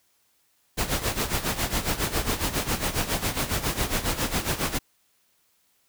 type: noise with tremolo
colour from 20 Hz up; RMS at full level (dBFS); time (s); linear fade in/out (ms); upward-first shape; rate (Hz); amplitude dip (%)
pink; -24; 0.77-4.79; 20; sine; 7.3; 75
effects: white hiss -67 dBFS RMS until 5.88 s